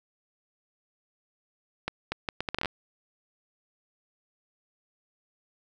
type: accelerating click train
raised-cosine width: 0.3 ms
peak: -13 dBFS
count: 11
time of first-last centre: 1.88-2.657 s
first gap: 240 ms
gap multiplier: 0.7
effects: none

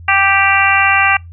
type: harmonic tone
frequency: 392 Hz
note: G4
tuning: in tune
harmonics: 2 / 3 / 4 / 5 / 6 / 7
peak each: -16 / -16 / -16 / -16 / -16 / -16 dBFS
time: 0.08-1.17 s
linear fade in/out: 5 ms
effects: noise-tail reverb RT60 0.2 s tail -26 dB re dry + added 85 Hz sine -31 dBFS peak until 1.32 s

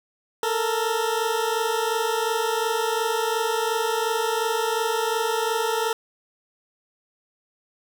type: tone pair together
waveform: 20% pulse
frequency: 440 / 462.8 Hz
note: A4 / A#4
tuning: 0 / -13 cents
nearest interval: minor second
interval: 87 cents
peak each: -20 dBFS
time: 0.43-5.93 s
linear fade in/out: 2 ms
effects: none

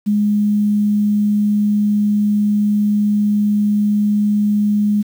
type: tone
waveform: sine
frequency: 207.7 Hz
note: G#3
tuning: in tune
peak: -12 dBFS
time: 0.06-5.03 s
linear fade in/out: 20 ms
effects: 7-bit

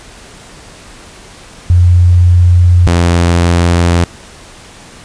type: tone pair in turn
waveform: sine / sawtooth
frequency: 88.4 / 86.18 Hz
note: F2 / F2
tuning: +22 / -22 cents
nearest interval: unison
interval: 44 cents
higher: first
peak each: -3 dBFS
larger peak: neither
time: 1.7-2.87 / 2.87-4.04 s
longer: neither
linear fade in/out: 0 ms
effects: pink hiss -35 dBFS RMS until 5.04 s + resampled to 22050 Hz

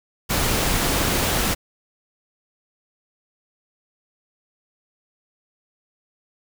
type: noise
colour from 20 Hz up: pink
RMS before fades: -21 dBFS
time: 0.29-1.55 s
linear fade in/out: 20 ms
effects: none

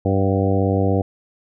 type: harmonic tone with a mistuned harmonic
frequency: 97 Hz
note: G2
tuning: 18 cents flat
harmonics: 1 / 2 / 3 / 4 / 5 / 6 / 7 / 8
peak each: -19 / -23 / -23 / -26 / -23 / -28 / -28 / -31 dBFS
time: 0.05-1.02 s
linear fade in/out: 5 ms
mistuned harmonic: 7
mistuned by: +27 cents
effects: none

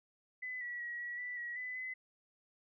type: tone with pitch steps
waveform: sine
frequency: 2009 / 1937 / 1911 / 1927 / 1973 / 1915 / 2003 / 2024 Hz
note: B6 / B6 / A#6 / B6 / B6 / A#6 / B6 / B6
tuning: +29 / -34 / +43 / -43 / -2 / +46 / +24 / +42 cents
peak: -39 dBFS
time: 0.42-1.94 s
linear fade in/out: 10 ms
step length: 190 ms
effects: none

